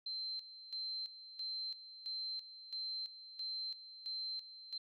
sine tone with tremolo, 4110 Hz, C8, 32 cents flat, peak -39 dBFS, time 0.06-4.78 s, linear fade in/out 5 ms, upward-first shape square, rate 1.5 Hz, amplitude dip 75%, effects none

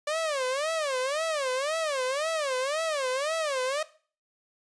sawtooth tone with vibrato, 576 Hz, D5, 34 cents flat, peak -23 dBFS, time 0.07-3.83 s, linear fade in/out 5 ms, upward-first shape sine, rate 1.9 Hz, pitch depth 220 cents each way, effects noise-tail reverb RT60 0.4 s tail -17 dB re dry + resampled to 22050 Hz

